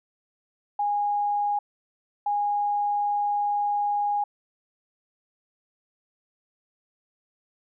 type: tone pair in turn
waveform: sine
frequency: 822 / 822 Hz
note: G#5 / G#5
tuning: -18 / -18 cents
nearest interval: unison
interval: 0 cents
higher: neither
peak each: -22 dBFS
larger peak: neither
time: 0.79-1.59 / 2.26-4.24 s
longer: second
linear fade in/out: 5 ms
effects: none